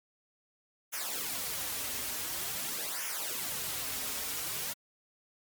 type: noise with flanger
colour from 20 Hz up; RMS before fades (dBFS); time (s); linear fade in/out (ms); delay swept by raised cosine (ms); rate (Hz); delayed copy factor
white; -36; 0.92-4.74; 20; 0.23 to 6.03; 0.47; -0.8
effects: MP3 96 kbps